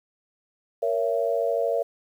sine chord, A# diminished, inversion none, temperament just, 466.2 / 559.4 / 671.3 Hz, A#4 / C#5 / E5, 0 / +16 / +31 cents, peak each -26 dBFS, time 0.82-1.83 s, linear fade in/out 10 ms, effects 9-bit

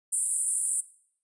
white band-pass noise, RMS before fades -28 dBFS, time 0.12-0.81 s, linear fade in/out 10 ms, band 8200 to 10000 Hz, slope 96 dB/octave, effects noise-tail reverb RT60 0.6 s tail -18 dB re dry + resampled to 24000 Hz

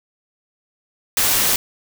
white noise, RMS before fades -17 dBFS, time 1.17-1.56 s, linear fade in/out 2 ms, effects none

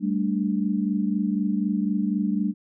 sine chord, G suspended second, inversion none, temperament equal, 196 / 220 / 293.7 Hz, G3 / A3 / D4, 0 / 0 / 0 cents, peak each -24 / -26 / -28 dBFS, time 0-2.54 s, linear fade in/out 50 ms, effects none

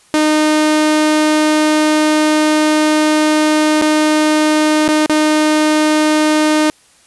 sawtooth tone with dropouts, 306.7 Hz, D#4, 25 cents flat, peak -6 dBFS, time 0.14-6.7 s, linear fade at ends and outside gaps 0 ms, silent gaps 3.815-3.822 / 4.879-4.888 / 5.061-5.096 s, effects white hiss -49 dBFS RMS until 7.06 s + resampled to 24000 Hz

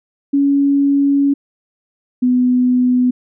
sine tone pair in turn, 280.5 / 249.9 Hz, C#4 / B3, +21 / +21 cents, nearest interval major second, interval 200 cents, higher first, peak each -10 dBFS, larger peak neither, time 0.33-1.34 / 2.22-3.11 s, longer first, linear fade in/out 10 ms, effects none

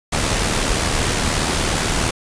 pink noise with amplitude modulation, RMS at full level -17 dBFS, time 0.12-2.11 s, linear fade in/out 10 ms, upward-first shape sine, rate 77.2 Hz, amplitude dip 45%, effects resampled to 22050 Hz

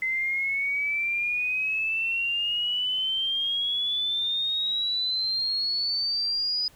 sine exponential sweep, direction up, 2052 to 4978 Hz, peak -24 dBFS, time 0.02-6.68 s, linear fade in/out 2 ms, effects pink hiss -56 dBFS RMS until 6.75 s

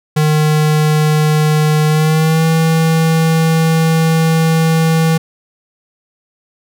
square tone with pitch glide, 153 to 161.91 Hz, D#3 to E3, -29 to -31 cents, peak -10 dBFS, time 0.16-5.18 s, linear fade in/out 10 ms, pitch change +98 cents, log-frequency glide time 1.87-2.45 s, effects none

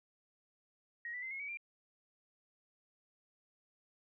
sine tone with pitch steps, 1886 / 1975.2 / 2069 / 2166 / 2269 / 2376 Hz, A#6 / B6 / C7 / C#7 / C#7 / D7, +20 / 0 / -20 / -41 / +40 / +20 cents, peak -40 dBFS, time 1.05-1.572 s, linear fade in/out 2 ms, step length 87 ms, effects none

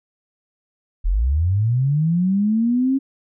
sine linear sweep, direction up, 36.71 to 273.9 Hz, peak -15 dBFS, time 1.04-2.99 s, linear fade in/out 20 ms, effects none

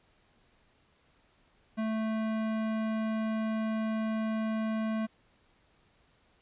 sine tone with hard clipping, 220 Hz, A3, in tune, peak -31 dBFS, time 1.77-5.07 s, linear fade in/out 20 ms, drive 17 dB, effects pink hiss -67 dBFS RMS until 6.41 s + resampled to 8000 Hz

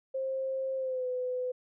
sine tone with pitch glide, 530 to 503.2 Hz, C5 to B4, +22 to +32 cents, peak -30 dBFS, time 0.14-1.52 s, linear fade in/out 10 ms, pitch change -90 cents, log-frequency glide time 0.76-1.07 s, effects none

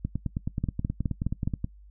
two click trains, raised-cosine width 5 ms, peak -14 / -16 dBFS, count 5 / 16, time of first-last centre 0.64-1.475 / 0.05-1.644 s, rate 4.79 / 9.41 Hz, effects noise-tail reverb RT60 0.1 s tail -20 dB re dry + added 50 Hz sine -48 dBFS peak until 1.9 s

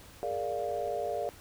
sine chord, Bb dominant seventh, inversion third, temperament equal, 415.3 / 466.2 / 587.3 / 698.5 Hz, Ab4 / Bb4 / D5 / F5, 0 / 0 / 0 / 0 cents, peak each -38 / -37 / -35 / -35 dBFS, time 0.23-1.29 s, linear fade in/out 0 ms, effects added 91 Hz sine -57 dBFS peak until 1.4 s + pink hiss -53 dBFS RMS until 1.4 s

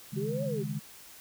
sine chord, C# suspended second, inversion none, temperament equal, 138.59 / 155.56 / 207.7 Hz, C#3 / D#3 / G#3, 0 / 0 / 0 cents, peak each -36 dBFS, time 0.12-0.8 s, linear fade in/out 20 ms
sine exponential two-way sweep, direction up then down, 370 to 569 to 370 Hz, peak -32 dBFS, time 0.16-0.64 s, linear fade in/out 20 ms, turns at 0.44 s
effects white hiss -51 dBFS RMS until 1.2 s

